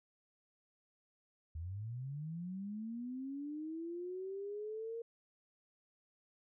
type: linear sweep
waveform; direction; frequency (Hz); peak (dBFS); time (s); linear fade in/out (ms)
sine; up; 76.3 to 466.2; -40; 1.55-5.02; 5
effects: none